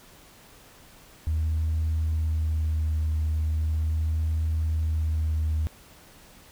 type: tone with vibrato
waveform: sine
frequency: 78.7 Hz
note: D#2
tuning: 20 cents sharp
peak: -21 dBFS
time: 1.27-5.67 s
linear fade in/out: 0 ms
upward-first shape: sine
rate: 0.39 Hz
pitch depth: 17 cents each way
effects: tanh soft clip ceiling -20 dBFS + pink hiss -52 dBFS RMS until 6.51 s